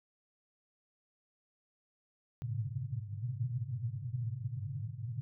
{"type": "band-pass noise", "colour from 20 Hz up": "pink", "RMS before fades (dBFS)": -38, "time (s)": [2.42, 5.21], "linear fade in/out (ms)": 0, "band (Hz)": [100, 140], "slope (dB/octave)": 96, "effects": []}